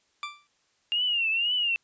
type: tone with exponential decay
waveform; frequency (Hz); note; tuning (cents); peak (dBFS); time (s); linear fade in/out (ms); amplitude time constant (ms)
20% pulse; 1174.7; D6; 0; -24; 0.23-0.47; 1; 51
type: tone with vibrato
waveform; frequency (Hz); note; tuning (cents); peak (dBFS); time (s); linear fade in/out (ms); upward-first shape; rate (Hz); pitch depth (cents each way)
sine; 2800; F7; +4; -23; 0.92-1.76; 0; triangle; 2; 130
effects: white hiss -69 dBFS RMS until 1.83 s + resampled to 16000 Hz